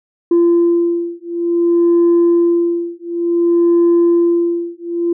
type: beating tone pair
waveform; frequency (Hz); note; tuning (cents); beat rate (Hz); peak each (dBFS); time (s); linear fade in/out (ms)
sine; 342.2 / 342.76; F4 / F4; -35 / -32; 0.56; -12; 0.31-5.13; 5
effects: tanh soft clip ceiling -6 dBFS